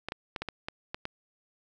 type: clicks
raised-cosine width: 0.3 ms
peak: -18 dBFS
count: 8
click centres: 0.086 / 0.121 / 0.362 / 0.42 / 0.487 / 0.685 / 0.945 / 1.054 s
effects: none